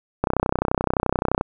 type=click train; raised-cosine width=1 ms; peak=-5 dBFS; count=38; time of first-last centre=0.24-1.411 s; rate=31.6 Hz; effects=none